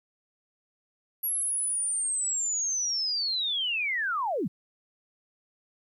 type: linear sweep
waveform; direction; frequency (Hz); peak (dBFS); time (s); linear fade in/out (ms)
sine; down; 11460 to 130; -26; 1.23-4.48; 10
effects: 11-bit